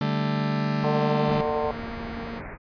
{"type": "chord", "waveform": "40% pulse", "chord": "D suspended fourth", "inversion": "none", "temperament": "just", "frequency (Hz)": [146.83, 195.78, 220.2], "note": ["D3", "G3", "A3"], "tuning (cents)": [0, -2, 2], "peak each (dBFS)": [-25, -30, -27], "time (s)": [0.01, 1.41], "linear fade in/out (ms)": 2}
{"type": "harmonic tone", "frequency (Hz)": 150, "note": "D3", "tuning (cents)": 37, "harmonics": [3, 4, 5, 6, 7], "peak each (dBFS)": [-27, -29, -31, -33, -34], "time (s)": [0.84, 1.71], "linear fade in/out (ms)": 0}
{"type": "tone", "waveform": "sawtooth", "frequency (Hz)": 230.8, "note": "A#3", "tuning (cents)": -17, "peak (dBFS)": -30, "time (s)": [0.92, 2.42], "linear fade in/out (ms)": 50}
{"type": "low-pass noise", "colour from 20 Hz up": "pink", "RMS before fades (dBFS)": -37, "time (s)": [1.25, 2.58], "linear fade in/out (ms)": 50, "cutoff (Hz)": 2400, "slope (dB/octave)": 96}
{"effects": ["resampled to 11025 Hz"]}